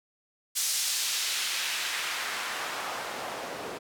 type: noise with band-pass filter sweep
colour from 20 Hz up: white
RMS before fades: -32 dBFS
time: 0.55-3.79 s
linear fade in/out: 20 ms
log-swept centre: 6700 to 430 Hz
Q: 0.9
effects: none